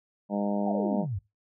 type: harmonic tone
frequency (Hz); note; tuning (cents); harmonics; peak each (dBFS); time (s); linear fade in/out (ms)
101.8; G#2; -34; 2 / 3 / 4 / 5 / 6 / 7 / 8 / 9; -28 / -36 / -40 / -39 / -33 / -39 / -41 / -41; 0.29-1.06; 50
type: exponential sweep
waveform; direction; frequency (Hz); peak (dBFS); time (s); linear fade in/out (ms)
sine; down; 830.6 to 87.31; -29; 0.66-1.19; 10
effects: noise-tail reverb RT60 0.2 s tail -18 dB re dry